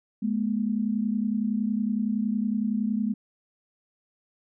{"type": "tone pair together", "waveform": "sine", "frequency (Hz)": [210.2, 241], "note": ["G#3", "B3"], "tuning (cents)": [21, -42], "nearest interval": "major second", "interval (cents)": 237, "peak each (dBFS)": [-25, -28], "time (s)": [0.22, 3.14], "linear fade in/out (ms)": 10, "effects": []}